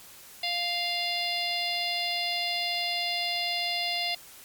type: harmonic tone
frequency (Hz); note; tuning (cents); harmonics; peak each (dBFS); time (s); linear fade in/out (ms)
698.5; F5; 0; 1 / 3 / 4 / 5 / 6 / 7; -34 / -34 / -34 / -34 / -34 / -34; 0.43-4.15; 5
effects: white hiss -49 dBFS RMS until 4.44 s + MP3 96 kbps